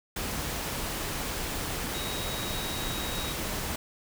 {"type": "tone in noise", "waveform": "sine", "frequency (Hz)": 3797, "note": "A#7", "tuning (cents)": 31, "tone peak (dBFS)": -38, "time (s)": [1.94, 3.33], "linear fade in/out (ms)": 5, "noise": "pink", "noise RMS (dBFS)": -33, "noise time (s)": [0.16, 3.76], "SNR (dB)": -8, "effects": []}